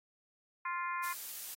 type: harmonic tone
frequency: 349.2 Hz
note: F4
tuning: in tune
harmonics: 3 / 4 / 5 / 6 / 7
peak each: -36 / -43 / -44 / -44 / -48 dBFS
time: 0.65-1.13 s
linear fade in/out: 5 ms
type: noise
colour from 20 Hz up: blue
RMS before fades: -43 dBFS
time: 1.03-1.55 s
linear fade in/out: 10 ms
effects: AAC 48 kbps